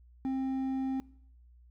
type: tone with hard clipping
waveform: sine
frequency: 264.8 Hz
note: C4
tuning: 21 cents sharp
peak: -31 dBFS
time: 0.25-1 s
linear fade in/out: 0 ms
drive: 5 dB
effects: noise-tail reverb RT60 0.7 s tail -23 dB re dry + added 60 Hz sine -55 dBFS peak until 1.7 s